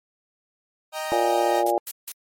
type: chord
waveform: sawtooth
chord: Eb major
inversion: none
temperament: equal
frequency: 622.3 / 784 / 932.3 Hz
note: Eb5 / G5 / Bb5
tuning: 0 / 0 / 0 cents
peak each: -26 / -30 / -30 dBFS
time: 0.92-1.64 s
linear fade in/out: 50 ms
type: harmonic tone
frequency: 117.2 Hz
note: A#2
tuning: 10 cents sharp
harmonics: 3 / 4 / 5 / 6 / 7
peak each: -25 / -29 / -24 / -28 / -23 dBFS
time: 1.12-1.78 s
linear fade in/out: 0 ms
type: noise bursts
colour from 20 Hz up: blue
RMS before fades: -32 dBFS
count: 3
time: 1.66-2.121 s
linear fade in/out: 5 ms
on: 47 ms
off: 160 ms
effects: MP3 64 kbps